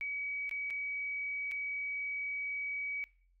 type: tone with dropouts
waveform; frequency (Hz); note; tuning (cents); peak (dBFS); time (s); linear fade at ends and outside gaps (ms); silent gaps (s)
sine; 2271; C#7; +41; -35; 0.01-3.04; 0; 0.494-0.512 / 0.702-0.706 / 1.513-1.518
effects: noise-tail reverb RT60 0.5 s tail -21 dB re dry + added 44 Hz sine -66 dBFS peak until 3.4 s